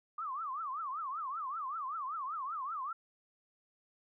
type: tone with vibrato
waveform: sine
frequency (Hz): 1171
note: D6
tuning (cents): -5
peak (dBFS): -36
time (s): 0.18-2.93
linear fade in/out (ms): 5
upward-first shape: triangle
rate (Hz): 5.2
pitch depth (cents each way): 270
effects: none